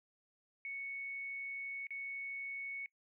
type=tone with dropouts; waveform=sine; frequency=2217 Hz; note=C#7; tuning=in tune; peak=-40 dBFS; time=0.65-2.86 s; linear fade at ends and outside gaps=1 ms; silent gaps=1.869-1.906 s; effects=noise-tail reverb RT60 0.1 s tail -23 dB re dry